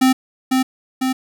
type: tone with echo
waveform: square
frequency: 260 Hz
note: C4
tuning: 11 cents flat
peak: -11 dBFS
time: 0.01-0.13 s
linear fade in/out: 10 ms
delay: 500 ms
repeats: 2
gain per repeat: -3 dB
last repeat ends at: 1.13 s
effects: none